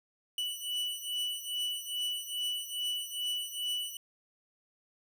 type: beating tone pair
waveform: 45% pulse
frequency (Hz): 2960 / 2962.4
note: F#7 / F#7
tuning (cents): 0 / +1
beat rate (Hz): 2.4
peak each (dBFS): -35 / -37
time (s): 0.38-3.97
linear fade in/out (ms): 2
effects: none